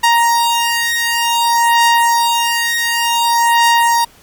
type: beating tone pair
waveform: sawtooth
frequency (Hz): 935 / 935.55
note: A#5 / A#5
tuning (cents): +5 / +6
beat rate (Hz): 0.55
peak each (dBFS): -10 / -10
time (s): 0.03-4.05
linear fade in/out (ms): 10
effects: pink hiss -45 dBFS RMS until 4.22 s + MP3 96 kbps